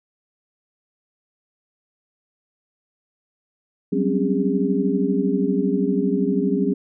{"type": "tone cluster", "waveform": "sine", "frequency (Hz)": [185.7, 198.3, 258.6, 278.9, 406.2], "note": ["F#3", "G3", "C4", "C#4", "G#4"], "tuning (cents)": [7, 20, -20, 11, -38], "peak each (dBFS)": -24, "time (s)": [3.92, 6.74], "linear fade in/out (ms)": 10, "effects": []}